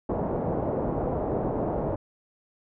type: low-pass noise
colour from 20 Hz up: white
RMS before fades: -28 dBFS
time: 0.09-1.96 s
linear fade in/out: 5 ms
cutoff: 710 Hz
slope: 24 dB/octave
effects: none